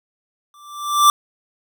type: tone with exponential growth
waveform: square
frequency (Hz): 1174.7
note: D6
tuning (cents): 0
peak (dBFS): -7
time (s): 0.54-1.1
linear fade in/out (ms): 1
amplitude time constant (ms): 120
effects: none